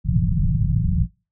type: low-pass noise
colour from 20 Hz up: white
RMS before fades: -19 dBFS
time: 0.04-1.08 s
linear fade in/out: 50 ms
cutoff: 180 Hz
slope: 96 dB/octave
effects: noise-tail reverb RT60 0.3 s tail -23 dB re dry